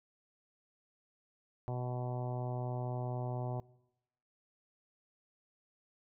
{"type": "harmonic tone", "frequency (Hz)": 124.2, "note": "B2", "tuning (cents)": 10, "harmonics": [1, 2, 3, 4, 5, 6, 7, 8, 9], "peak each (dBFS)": [-36, -48, -45, -50, -45, -46, -50, -54, -61], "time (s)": [1.68, 3.6], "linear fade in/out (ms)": 0, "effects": ["noise-tail reverb RT60 0.9 s tail -23 dB re dry"]}